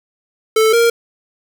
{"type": "tone pair in turn", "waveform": "square", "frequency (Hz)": [440, 466], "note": ["A4", "A#4"], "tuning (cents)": [0, -1], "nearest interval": "minor second", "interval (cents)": 99, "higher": "second", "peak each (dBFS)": -10, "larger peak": "neither", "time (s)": [[0.56, 0.73], [0.73, 0.9]], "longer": "neither", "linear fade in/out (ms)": 5, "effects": ["7-bit"]}